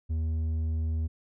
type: tone with low-pass filter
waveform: square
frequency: 79.9 Hz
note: D#2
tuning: 47 cents sharp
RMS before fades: -29 dBFS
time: 0.09-1.08 s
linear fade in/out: 20 ms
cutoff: 170 Hz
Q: 0.63
effects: none